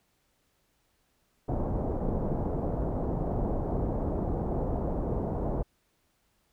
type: low-pass noise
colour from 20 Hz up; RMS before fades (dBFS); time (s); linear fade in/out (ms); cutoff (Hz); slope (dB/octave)
pink; -30; 1.48-5.63; 10; 760; 24
effects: pink hiss -72 dBFS RMS until 6.52 s